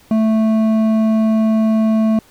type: tone with hard clipping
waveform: sine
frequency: 220 Hz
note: A3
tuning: in tune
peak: -13 dBFS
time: 0.11-2.19 s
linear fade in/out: 2 ms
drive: 8 dB
effects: pink hiss -49 dBFS RMS until 2.3 s